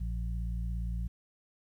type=harmonic tone; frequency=57.3 Hz; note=A#1; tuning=29 cents flat; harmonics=1 / 2 / 3; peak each=-32 / -41 / -42 dBFS; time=0-1.08 s; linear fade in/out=10 ms; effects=11-bit